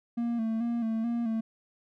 triangle tone with vibrato, 229.4 Hz, A#3, 28 cents flat, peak -25 dBFS, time 0.17-1.41 s, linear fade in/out 10 ms, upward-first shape square, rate 2.3 Hz, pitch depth 45 cents each way, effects none

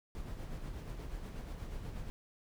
brown noise with tremolo, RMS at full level -41 dBFS, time 0.15-2.1 s, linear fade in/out 0 ms, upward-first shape sine, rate 8.3 Hz, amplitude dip 40%, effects none

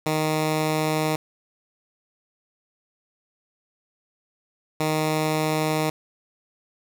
10% pulse tone pair in turn, 155.56 / 155.56 Hz, D#3 / D#3, 0 / 0 cents, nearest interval unison, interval 0 cents, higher neither, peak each -13 dBFS, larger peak neither, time 0.06-1.16 / 4.8-5.9 s, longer neither, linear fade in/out 2 ms, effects none

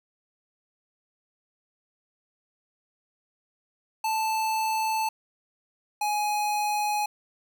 square tone pair in turn, 879 / 836.6 Hz, A5 / G#5, -2 / +12 cents, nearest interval minor second, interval 86 cents, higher first, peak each -25 dBFS, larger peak neither, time 4.04-5.09 / 6.01-7.06 s, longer neither, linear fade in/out 5 ms, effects 10-bit

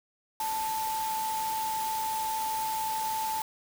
sine tone in noise, 880 Hz, A5, in tune, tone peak -29 dBFS, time 0.4-3.42 s, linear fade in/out 2 ms, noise white, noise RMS -38 dBFS, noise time 0.4-3.42 s, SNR +6 dB, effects none

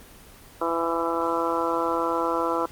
harmonic tone, 166.9 Hz, E3, 22 cents sharp, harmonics 2 / 3 / 4 / 5 / 6 / 7 / 8, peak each -29 / -28 / -32 / -33 / -28 / -33 / -30 dBFS, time 0.61-2.66 s, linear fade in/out 5 ms, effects pink hiss -48 dBFS RMS until 2.71 s + Opus 24 kbps

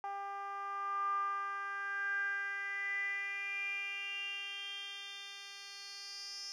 10% pulse tone with band-pass filter sweep, 398.2 Hz, G4, 27 cents sharp, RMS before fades -40 dBFS, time 0.04-6.52 s, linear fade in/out 0 ms, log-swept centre 890 to 5200 Hz, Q 9.1, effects none

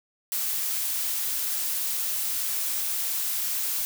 blue noise, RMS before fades -28 dBFS, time 0.32-3.85 s, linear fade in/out 0 ms, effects none

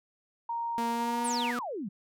sine tone, 932.3 Hz, A#5, in tune, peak -30 dBFS, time 0.49-1.51 s, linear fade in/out 5 ms
sawtooth tone with pitch glide, 233.1 to 242.4 Hz, A#3 to B3, 0 to -32 cents, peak -28 dBFS, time 0.78-1.59 s, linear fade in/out 0 ms, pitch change +68 cents, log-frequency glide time 0.88-1.33 s
sine exponential sweep, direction down, 10548 to 174.9 Hz, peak -33 dBFS, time 1.24-1.89 s, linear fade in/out 10 ms
effects none

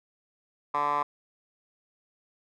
10% pulse tone with band-pass filter, 145.8 Hz, D3, 12 cents flat, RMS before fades -27 dBFS, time 0.74-1.03 s, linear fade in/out 5 ms, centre 1100 Hz, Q 8, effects none

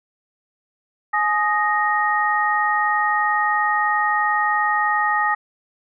sine tone cluster, 843 / 1243 / 1866 Hz, G#5 / D#6 / A#6, +26 / -2 / +1 cents, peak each -21 dBFS, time 1.13-5.35 s, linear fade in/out 10 ms, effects none

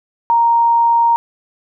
sine tone, 932.3 Hz, A#5, in tune, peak -9 dBFS, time 0.3-1.16 s, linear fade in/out 0 ms, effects none

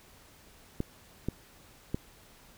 clicks, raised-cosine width 3 ms, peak -17 dBFS, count 3, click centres 0.804 / 1.286 / 1.945 s, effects pink hiss -57 dBFS RMS until 2.57 s

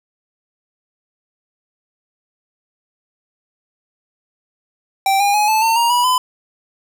square tone with pitch steps, 780 / 809.4 / 839.9 / 871.5 / 904.3 / 938.4 / 973.7 / 1010.4 Hz, G5 / G#5 / G#5 / A5 / A5 / A#5 / B5 / B5, -9 / -45 / +19 / -17 / +47 / +11 / -25 / +39 cents, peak -13 dBFS, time 5.06-6.18 s, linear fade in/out 2 ms, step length 140 ms, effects none

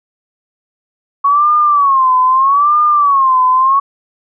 sine tone with vibrato, 1108.7 Hz, C#6, in tune, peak -7 dBFS, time 1.24-3.8 s, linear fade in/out 10 ms, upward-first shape sine, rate 0.79 Hz, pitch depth 150 cents each way, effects none

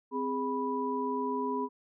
sine tone cluster, 259.2 / 411.8 / 984 Hz, C4 / G#4 / B5, -16 / -15 / -7 cents, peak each -34 / -34 / -33 dBFS, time 0.11-1.69 s, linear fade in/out 50 ms, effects none

